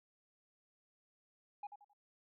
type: tone with echo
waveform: sine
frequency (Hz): 821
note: G#5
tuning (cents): -20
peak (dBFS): -39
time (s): 1.63-1.67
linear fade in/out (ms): 5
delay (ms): 88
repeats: 3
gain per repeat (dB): -10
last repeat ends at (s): 1.934
effects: tanh soft clip ceiling -41 dBFS